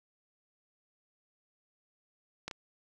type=clicks; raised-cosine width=0.2 ms; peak=-20 / -23 dBFS; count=2; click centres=2.48 / 2.512 s; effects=none